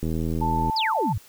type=click train; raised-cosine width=3 ms; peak=-15 dBFS; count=55; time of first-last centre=0.03-0.697 s; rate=80.9 Hz
type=tone; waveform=sine; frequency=883 Hz; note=A5; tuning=6 cents sharp; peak=-23 dBFS; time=0.41-1.13 s; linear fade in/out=10 ms
type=exponential sweep; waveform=sine; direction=down; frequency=5274 to 84.1 Hz; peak=-23 dBFS; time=0.76-1.18 s; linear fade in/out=5 ms
effects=white hiss -51 dBFS RMS until 1.28 s